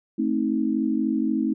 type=chord; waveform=sine; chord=A diminished; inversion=none; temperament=just; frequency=220 / 264 / 316.8 Hz; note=A3 / C4 / Eb4; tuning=0 / +16 / +31 cents; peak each=-25 dBFS; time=0.18-1.54 s; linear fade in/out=10 ms; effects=none